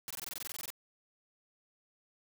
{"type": "noise bursts", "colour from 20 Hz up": "white", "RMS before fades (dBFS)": -41, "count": 14, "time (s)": [0.08, 0.703], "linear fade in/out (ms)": 0, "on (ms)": 25, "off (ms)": 21, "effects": []}